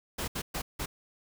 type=noise bursts at uneven times; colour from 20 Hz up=pink; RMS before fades=-34 dBFS; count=4; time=0.18-0.28 / 0.35-0.42 / 0.54-0.62 / 0.79-0.86 s; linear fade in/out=10 ms; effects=none